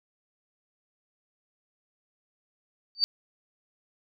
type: tone with exponential growth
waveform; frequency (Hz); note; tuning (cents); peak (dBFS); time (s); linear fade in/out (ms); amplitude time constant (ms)
sine; 4602; D8; -36; -15; 2.95-3.04; 0; 18
effects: none